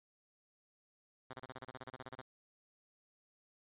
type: tone bursts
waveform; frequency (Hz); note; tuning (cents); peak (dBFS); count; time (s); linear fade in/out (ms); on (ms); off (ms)
5% pulse; 130; C3; -11; -34; 15; 1.3-2.215; 5; 33; 30
effects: resampled to 8000 Hz